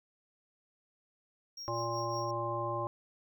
triangle tone with tremolo, 5588 Hz, F8, in tune, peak -39 dBFS, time 1.57-2.31 s, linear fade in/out 5 ms, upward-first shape triangle, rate 5.4 Hz, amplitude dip 75%
harmonic tone, 116.54 Hz, A#2, in tune, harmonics 1 / 3 / 5 / 7 / 9, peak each -40 / -40 / -38 / -41 / -36 dBFS, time 1.68-2.87 s, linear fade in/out 0 ms
effects none

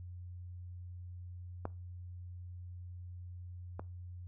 clicks, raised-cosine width 1 ms, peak -23 / -27 dBFS, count 2, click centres 1.654 / 3.795 s, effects noise-tail reverb RT60 0.3 s tail -22 dB re dry + added 89 Hz sine -44 dBFS peak until 4.27 s

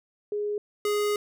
sine / square tone pair in turn, 415.3 / 415.3 Hz, G#4 / G#4, 0 / 0 cents, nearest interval unison, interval 0 cents, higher neither, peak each -26 / -24 dBFS, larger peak second, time 0.32-0.58 / 0.85-1.16 s, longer second, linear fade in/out 2 ms, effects none

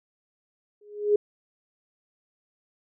sine tone with exponential growth, 415.3 Hz, G#4, in tune, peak -14 dBFS, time 0.81-1.16 s, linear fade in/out 5 ms, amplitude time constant 75 ms, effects none

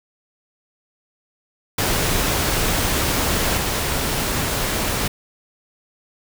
pink noise with level steps, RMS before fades -20 / -22 dBFS, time 1.78-5.08 s, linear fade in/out 5 ms, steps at 3.56 s, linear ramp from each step 20 ms, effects none

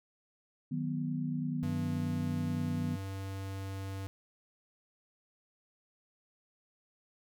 sine chord, B major, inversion first, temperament equal, 155.56 / 185 / 246.9 Hz, D#3 / F#3 / B3, 0 / 0 / 0 cents, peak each -35 / -40 / -35 dBFS, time 0.71-2.96 s, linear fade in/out 10 ms
square tone, 96.9 Hz, G2, 20 cents flat, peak -38 dBFS, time 1.63-4.07 s, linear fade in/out 0 ms
effects none

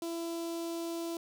sawtooth tone with notch filter, 335.1 Hz, E4, 29 cents sharp, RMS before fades -37 dBFS, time 0.02-1.17 s, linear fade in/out 2 ms, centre 1800 Hz, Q 0.66, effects none

